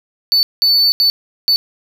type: tone bursts at uneven times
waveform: triangle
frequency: 4496 Hz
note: C#8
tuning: 24 cents sharp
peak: -8 dBFS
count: 4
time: 0.32-0.43 / 0.62-0.92 / 1-1.1 / 1.48-1.56 s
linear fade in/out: 0 ms
effects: none